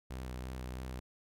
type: tone with vibrato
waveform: sawtooth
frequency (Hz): 63.4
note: B1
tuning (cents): +46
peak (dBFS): -36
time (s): 0.1-1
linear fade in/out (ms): 10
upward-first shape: square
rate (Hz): 3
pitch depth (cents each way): 17
effects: none